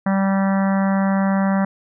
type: harmonic tone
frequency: 194.3 Hz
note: G3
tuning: 15 cents flat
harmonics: 1 / 3 / 4 / 5 / 6 / 7 / 8 / 9 / 10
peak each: -16 / -26 / -28 / -30 / -32 / -33 / -34 / -35 / -36 dBFS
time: 0.06-1.65 s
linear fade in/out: 5 ms
effects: none